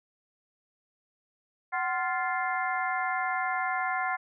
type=harmonic tone with a mistuned harmonic; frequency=349.2 Hz; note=F4; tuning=in tune; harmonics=2 / 3 / 4 / 5 / 6; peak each=-31 / -33 / -34 / -35 / -36 dBFS; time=1.72-4.17 s; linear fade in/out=20 ms; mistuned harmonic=2; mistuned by=+120 cents; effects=none